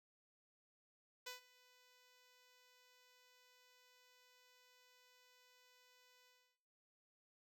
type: tone with ADSR envelope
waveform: 5% pulse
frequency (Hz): 498.7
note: B4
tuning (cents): +17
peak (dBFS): -34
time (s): 1.26-6.58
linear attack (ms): 10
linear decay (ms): 130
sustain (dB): -23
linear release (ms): 320
effects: noise-tail reverb RT60 1.0 s tail -20 dB re dry